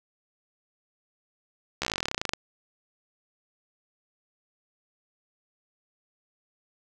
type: slowing click train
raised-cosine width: 0.2 ms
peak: -10 dBFS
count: 21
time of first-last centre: 1.82-2.335 s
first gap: 14 ms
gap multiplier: 1.06
effects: none